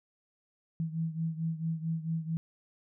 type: beating tone pair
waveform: sine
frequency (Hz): 161.5 / 166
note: E3 / E3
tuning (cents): -35 / +12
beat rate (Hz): 4.5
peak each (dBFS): -32 / -36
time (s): 0.8-2.37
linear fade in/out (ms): 0
effects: none